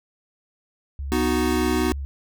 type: tone with vibrato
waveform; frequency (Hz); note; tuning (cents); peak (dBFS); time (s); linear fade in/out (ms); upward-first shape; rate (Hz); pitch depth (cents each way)
sine; 69.3; C#2; 0; -27; 0.99-2.05; 0; triangle; 9.4; 25
type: chord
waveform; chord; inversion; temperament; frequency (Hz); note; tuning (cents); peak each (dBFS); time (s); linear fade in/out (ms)
square; B major; none; equal; 246.9 / 311.1 / 370; B3 / D#4 / F#4; 0 / 0 / 0; -25; 1.12-1.92; 0
effects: none